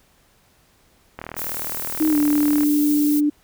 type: click train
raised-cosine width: 0.5 ms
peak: -16 dBFS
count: 58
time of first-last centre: 1.19-2.633 s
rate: 39.5 Hz
type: noise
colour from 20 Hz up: violet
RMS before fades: -28 dBFS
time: 1.36-3.21 s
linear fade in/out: 20 ms
type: tone with pitch glide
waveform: sine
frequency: 311.1 to 295.2 Hz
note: D#4 to D4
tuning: 0 to +9 cents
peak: -15 dBFS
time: 2-3.3 s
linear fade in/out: 10 ms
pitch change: -91 cents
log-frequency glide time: 2.1-2.16 s
effects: pink hiss -58 dBFS RMS until 3.43 s